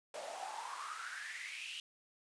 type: noise with high-pass filter sweep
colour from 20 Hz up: pink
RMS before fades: -45 dBFS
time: 0.14-1.8 s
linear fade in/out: 2 ms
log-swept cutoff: 570 to 3000 Hz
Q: 8
effects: resampled to 22050 Hz